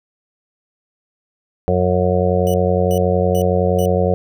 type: harmonic tone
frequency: 90.8 Hz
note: F#2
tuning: 32 cents flat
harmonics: 1 / 2 / 4 / 5 / 6 / 7 / 8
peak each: -19 / -20 / -25 / -19 / -19 / -26 / -24 dBFS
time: 1.68-4.14 s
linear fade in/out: 0 ms
type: tone bursts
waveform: 10% pulse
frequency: 2960 Hz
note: F#7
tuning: in tune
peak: -22 dBFS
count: 4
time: 2.47-3.856 s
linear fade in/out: 0 ms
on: 69 ms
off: 370 ms
effects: none